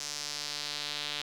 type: tone with band-pass filter sweep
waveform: sawtooth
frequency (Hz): 146.83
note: D3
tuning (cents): 0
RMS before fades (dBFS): -37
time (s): 0-1.22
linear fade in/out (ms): 5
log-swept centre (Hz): 5800 to 3600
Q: 2.5
effects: 9-bit